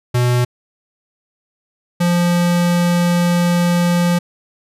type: tone pair in turn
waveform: square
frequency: 122.9 / 174.41 Hz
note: B2 / F3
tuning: -8 / -2 cents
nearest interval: tritone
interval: 606 cents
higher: second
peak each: -13 dBFS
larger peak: neither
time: 0.14-0.45 / 2-4.19 s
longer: second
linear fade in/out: 10 ms
effects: resampled to 32000 Hz